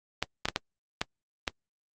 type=clicks; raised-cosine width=0.2 ms; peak=-9 dBFS; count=6; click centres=0.226 / 0.455 / 0.486 / 0.561 / 1.015 / 1.478 s; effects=Opus 32 kbps